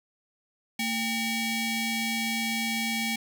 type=ring-modulated tone; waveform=sawtooth; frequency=1024 Hz; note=C6; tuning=38 cents flat; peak=-20 dBFS; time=0.79-3.16 s; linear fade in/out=5 ms; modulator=1250 Hz; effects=none